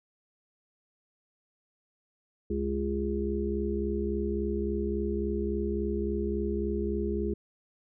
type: harmonic tone with a mistuned harmonic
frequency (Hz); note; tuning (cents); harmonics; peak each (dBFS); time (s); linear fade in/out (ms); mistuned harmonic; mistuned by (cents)
69.3; C#2; 0; 1 / 3 / 5 / 6; -33 / -33 / -33 / -33; 2.5-7.34; 5; 6; -24
effects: none